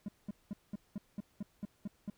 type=tone bursts; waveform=triangle; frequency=203.6 Hz; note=G#3; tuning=34 cents flat; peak=-34 dBFS; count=10; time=0.06-2.1 s; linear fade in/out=2 ms; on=24 ms; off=200 ms; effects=pink hiss -71 dBFS RMS until 2.17 s